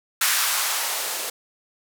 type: noise with band-pass filter sweep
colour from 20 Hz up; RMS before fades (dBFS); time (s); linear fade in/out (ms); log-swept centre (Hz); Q
violet; -24; 0.21-1.3; 5; 1400 to 470; 1.5
effects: none